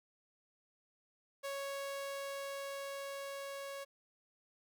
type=tone with level ramp; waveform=sawtooth; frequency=554.4 Hz; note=C#5; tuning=in tune; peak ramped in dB=-35 to -39 dBFS; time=1.43-3.85 s; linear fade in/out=20 ms; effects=none